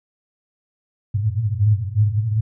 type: band-pass noise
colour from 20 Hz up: white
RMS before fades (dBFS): -19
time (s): 1.14-2.41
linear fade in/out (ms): 10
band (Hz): 100 to 110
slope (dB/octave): 96
effects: none